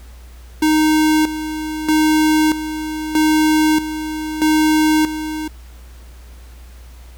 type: tone with tremolo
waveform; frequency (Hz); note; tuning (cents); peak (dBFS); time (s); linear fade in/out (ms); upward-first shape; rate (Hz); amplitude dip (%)
square; 310; D#4; -6; -12; 0.62-5.48; 5; square; 0.79; 70
effects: added 60 Hz sine -36 dBFS peak until 7.17 s + pink hiss -48 dBFS RMS until 7.17 s